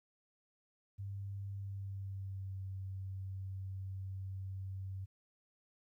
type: tone with pitch glide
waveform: sine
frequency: 99 to 95.68 Hz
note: G2 to G2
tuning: +18 to -41 cents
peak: -40 dBFS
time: 0.98-5.06 s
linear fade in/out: 20 ms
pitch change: -59 cents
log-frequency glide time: 1.54-2.61 s
effects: 13-bit

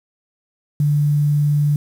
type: tone with quantisation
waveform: sine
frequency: 146.83 Hz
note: D3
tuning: in tune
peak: -13 dBFS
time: 0.8-1.76 s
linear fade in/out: 2 ms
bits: 7
effects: none

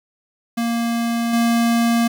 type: tone with level steps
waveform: square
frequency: 233.1 Hz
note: A#3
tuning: in tune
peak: -19 / -15 dBFS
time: 0.57-2.08 s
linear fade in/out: 10 ms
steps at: 1.33 s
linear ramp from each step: 5 ms
effects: 8-bit

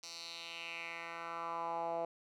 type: tone with band-pass filter sweep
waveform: 10% pulse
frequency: 167.7 Hz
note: E3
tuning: 30 cents sharp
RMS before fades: -42 dBFS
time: 0.03-2.05 s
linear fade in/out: 2 ms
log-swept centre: 5300 to 640 Hz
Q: 3.2
effects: none

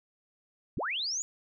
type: linear sweep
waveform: sine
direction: up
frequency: 49 to 6990 Hz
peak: -30 dBFS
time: 0.77-1.22 s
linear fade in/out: 0 ms
effects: none

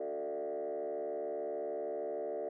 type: tone with frequency modulation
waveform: sine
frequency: 517 Hz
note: C5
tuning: 21 cents flat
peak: -34 dBFS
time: 0-2.49 s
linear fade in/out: 5 ms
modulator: 73.3 Hz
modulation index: 2.1
effects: tanh soft clip ceiling -31 dBFS

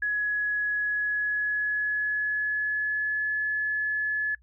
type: tone with pitch glide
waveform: sine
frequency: 1683 to 1712.4 Hz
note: G#6 to A6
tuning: +23 to -47 cents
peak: -24 dBFS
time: 0.02-4.35 s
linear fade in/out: 5 ms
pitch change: +30 cents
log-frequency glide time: 0.76-3.32 s
effects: noise-tail reverb RT60 0.1 s tail -26 dB re dry + added 60 Hz sine -56 dBFS peak until 4.42 s

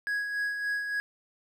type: tone with tremolo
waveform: triangle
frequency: 1661.2 Hz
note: G#6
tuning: in tune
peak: -25 dBFS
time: 0.07-1 s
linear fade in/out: 0 ms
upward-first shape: sine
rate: 3.5 Hz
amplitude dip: 45%
effects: none

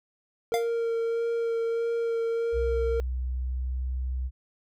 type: tone with vibrato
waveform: triangle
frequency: 461.8 Hz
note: A#4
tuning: 16 cents flat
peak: -23 dBFS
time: 0.52-3 s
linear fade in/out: 0 ms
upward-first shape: sine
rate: 1.6 Hz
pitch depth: 12 cents each way
type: tone with exponential decay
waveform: square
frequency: 697 Hz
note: F5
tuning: 4 cents flat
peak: -23 dBFS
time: 0.54-0.71 s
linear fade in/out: 0 ms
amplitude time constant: 36 ms
type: tone with pitch glide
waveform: sine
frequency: 63 to 63.81 Hz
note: B1 to C2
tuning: +35 to -43 cents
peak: -27 dBFS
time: 2.52-4.31 s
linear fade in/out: 50 ms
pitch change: +22 cents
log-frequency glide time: 3.24-3.85 s
effects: none

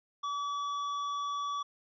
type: tone with tanh clipping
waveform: sine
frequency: 1145 Hz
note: D6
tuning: 44 cents flat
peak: -34 dBFS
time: 0.23-1.63 s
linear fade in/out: 10 ms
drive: 11 dB
effects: resampled to 16000 Hz

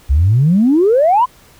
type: exponential sweep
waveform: sine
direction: up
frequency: 63.2 to 1046.5 Hz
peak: -7 dBFS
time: 0.09-1.26 s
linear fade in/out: 20 ms
effects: tanh soft clip ceiling -3 dBFS + pink hiss -46 dBFS RMS until 1.59 s

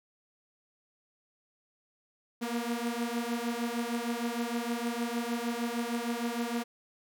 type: beating tone pair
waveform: sawtooth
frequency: 233 / 239.5 Hz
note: A#3 / A#3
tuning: -1 / +47 cents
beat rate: 6.5 Hz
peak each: -30 dBFS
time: 2.41-6.64 s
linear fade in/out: 20 ms
effects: none

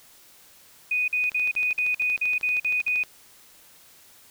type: tone bursts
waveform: sine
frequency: 2485 Hz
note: D#7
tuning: 3 cents flat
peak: -21 dBFS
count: 10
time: 0.91-3.033 s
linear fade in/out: 5 ms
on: 170 ms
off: 47 ms
type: click train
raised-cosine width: 0.2 ms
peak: -23 dBFS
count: 24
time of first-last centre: 1.24-3.037 s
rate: 12.8 Hz
effects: white hiss -53 dBFS RMS until 4.3 s

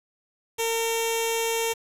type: tone with notch filter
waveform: 10% pulse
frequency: 456.2 Hz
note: A#4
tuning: 37 cents flat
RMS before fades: -26 dBFS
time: 0.58-1.74 s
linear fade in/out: 20 ms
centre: 1500 Hz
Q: 0.73
effects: resampled to 32000 Hz + 7-bit

